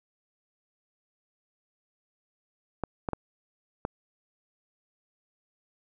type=clicks; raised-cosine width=1 ms; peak=-15 dBFS; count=4; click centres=2.837 / 3.088 / 3.133 / 3.851 s; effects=none